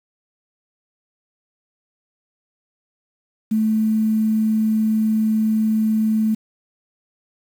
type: tone with quantisation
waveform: sine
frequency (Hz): 218.2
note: A3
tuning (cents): -14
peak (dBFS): -15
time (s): 3.51-6.35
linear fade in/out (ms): 10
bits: 7
effects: none